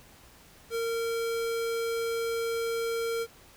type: tone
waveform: square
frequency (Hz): 460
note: A#4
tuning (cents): -23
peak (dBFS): -29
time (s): 0.7-3.27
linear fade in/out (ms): 50
effects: pink hiss -55 dBFS RMS until 3.56 s